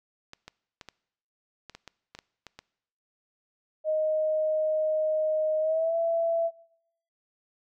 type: clicks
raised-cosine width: 0.2 ms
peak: -25 dBFS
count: 11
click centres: 0.334 / 0.48 / 0.812 / 0.887 / 1.697 / 1.75 / 1.877 / 2.15 / 2.189 / 2.467 / 2.59 s
type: tone with pitch glide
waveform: sine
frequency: 622.3 to 667 Hz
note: D#5 to E5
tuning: 0 to +20 cents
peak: -23 dBFS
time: 3.84-6.51 s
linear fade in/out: 50 ms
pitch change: +120 cents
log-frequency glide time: 5.6-5.96 s
effects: noise-tail reverb RT60 0.8 s tail -23 dB re dry